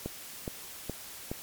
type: click train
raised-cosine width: 2 ms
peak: -20 dBFS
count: 4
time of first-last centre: 0.06-1.315 s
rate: 2.39 Hz
effects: white hiss -45 dBFS RMS until 1.42 s + MP3 96 kbps